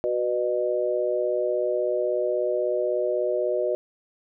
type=chord; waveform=sine; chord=B major; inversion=second; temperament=equal with one note detuned; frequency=370 / 493.9 / 610.2 Hz; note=F#4 / B4 / D#5; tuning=0 / 0 / -34 cents; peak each=-27 / -27 / -25 dBFS; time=0.04-3.75 s; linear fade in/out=0 ms; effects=none